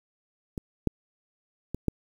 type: clicks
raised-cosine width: 3 ms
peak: -20 / -10 / -18 / -11 dBFS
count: 4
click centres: 0.578 / 0.873 / 1.746 / 1.883 s
effects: 8-bit